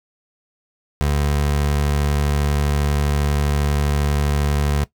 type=tone; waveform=25% pulse; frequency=72.5 Hz; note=D2; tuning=22 cents flat; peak=-13 dBFS; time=1.01-4.84 s; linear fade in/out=0 ms; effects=noise-tail reverb RT60 0.1 s tail -17 dB re dry